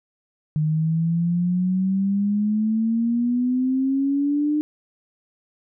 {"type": "exponential sweep", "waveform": "sine", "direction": "up", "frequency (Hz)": [152, 303.2], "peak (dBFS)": -18, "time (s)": [0.56, 4.61], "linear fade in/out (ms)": 0, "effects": []}